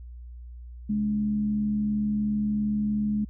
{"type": "tone with frequency modulation", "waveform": "sine", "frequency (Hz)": 210, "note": "G#3", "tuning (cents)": 19, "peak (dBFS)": -23, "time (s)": [0.89, 3.25], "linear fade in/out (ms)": 10, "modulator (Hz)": 77.1, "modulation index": 0.22, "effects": ["added 60 Hz sine -39 dBFS peak until 3.29 s"]}